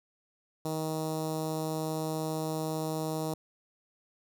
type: tone with notch filter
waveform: 10% pulse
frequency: 157.6 Hz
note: D#3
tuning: 23 cents sharp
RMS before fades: -33 dBFS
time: 0.65-3.34 s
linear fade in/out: 2 ms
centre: 2200 Hz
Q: 0.51
effects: none